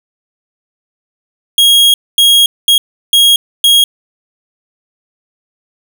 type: tone bursts at uneven times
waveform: 45% pulse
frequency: 3280 Hz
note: G#7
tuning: 22 cents flat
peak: -4 dBFS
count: 5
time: 1.58-1.94 / 2.18-2.46 / 2.68-2.78 / 3.13-3.36 / 3.64-3.84 s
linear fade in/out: 2 ms
effects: none